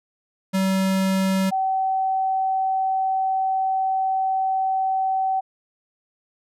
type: tone pair in turn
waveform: square / sine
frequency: 191 / 764 Hz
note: G3 / G5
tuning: -45 / -45 cents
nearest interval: 2 octaves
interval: 2400 cents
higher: second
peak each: -19 dBFS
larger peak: neither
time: 0.53-1.51 / 1.51-5.41 s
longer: second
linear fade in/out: 20 ms
effects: resampled to 32000 Hz